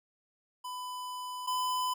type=tone pair in turn; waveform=square; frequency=1000 / 1006.4 Hz; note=B5 / B5; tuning=+21 / +32 cents; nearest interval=unison; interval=11 cents; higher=second; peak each=-38 / -30 dBFS; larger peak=second; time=0.64-1.47 / 1.47-1.94 s; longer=first; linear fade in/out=10 ms; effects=none